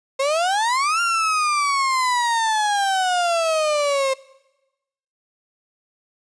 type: exponential two-way sweep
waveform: 35% pulse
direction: up then down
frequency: 527 to 1400 to 527 Hz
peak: -16 dBFS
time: 0.19-4.14 s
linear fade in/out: 10 ms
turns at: 1.01 s
effects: noise-tail reverb RT60 1.0 s tail -22 dB re dry + resampled to 22050 Hz